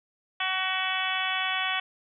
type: harmonic tone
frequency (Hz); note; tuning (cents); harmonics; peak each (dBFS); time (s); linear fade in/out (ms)
375.8; F#4; +27; 2 / 3 / 4 / 5 / 6 / 7 / 8 / 9; -34 / -34 / -34 / -34 / -34 / -34 / -34 / -34; 0.4-1.8; 5
effects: none